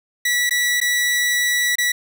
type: tone with dropouts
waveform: sawtooth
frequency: 1949 Hz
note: B6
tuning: 23 cents flat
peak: -13 dBFS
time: 0.25-1.92 s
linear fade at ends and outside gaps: 5 ms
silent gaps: 0.495-0.508 / 0.803-0.813 / 1.756-1.783 s
effects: none